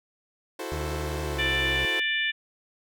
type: chord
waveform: sawtooth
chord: F# half-diminished seventh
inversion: third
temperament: equal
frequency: 329.6 / 370 / 440 / 523.3 Hz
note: E4 / F#4 / A4 / C5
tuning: 0 / 0 / 0 / 0 cents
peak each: -34 dBFS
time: 0.59-2 s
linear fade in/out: 5 ms
type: tone with pitch glide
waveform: 30% pulse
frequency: 75.9 to 66.84 Hz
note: D#2 to C2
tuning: -42 to +38 cents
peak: -28 dBFS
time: 0.72-1.85 s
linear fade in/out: 0 ms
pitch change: -220 cents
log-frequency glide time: 1.25-1.45 s
type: harmonic tone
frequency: 590 Hz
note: D5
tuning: 8 cents sharp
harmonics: 3 / 4 / 5 / 6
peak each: -27 / -29 / -31 / -33 dBFS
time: 1.38-2.32 s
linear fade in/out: 20 ms
effects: none